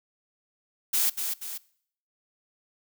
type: noise with echo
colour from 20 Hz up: blue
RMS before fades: -24 dBFS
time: 0.93-1.1 s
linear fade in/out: 10 ms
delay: 240 ms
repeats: 2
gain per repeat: -6 dB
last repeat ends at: 1.58 s
effects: noise-tail reverb RT60 0.6 s tail -21 dB re dry